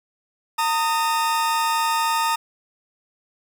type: tone pair together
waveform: 40% pulse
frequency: 912.4 / 1244.5 Hz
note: A#5 / D#6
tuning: -37 / 0 cents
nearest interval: perfect fourth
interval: 537 cents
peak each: -20 / -23 dBFS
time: 0.58-2.36 s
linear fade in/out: 10 ms
effects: none